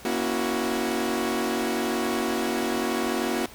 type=chord; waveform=sawtooth; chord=F# dominant seventh; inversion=first; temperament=equal with one note detuned; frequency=236.5 / 277.2 / 329.6 / 370 Hz; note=A#3 / C#4 / E4 / F#4; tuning=+25 / 0 / 0 / 0 cents; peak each=-25 / -28 / -27 / -25 dBFS; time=0.05-3.46 s; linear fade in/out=2 ms; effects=pink hiss -46 dBFS RMS until 3.54 s